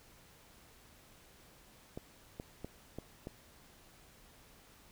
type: clicks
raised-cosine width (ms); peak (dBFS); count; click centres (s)
2; -28; 5; 1.975 / 2.399 / 2.646 / 2.986 / 3.271
effects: pink hiss -61 dBFS RMS until 4.91 s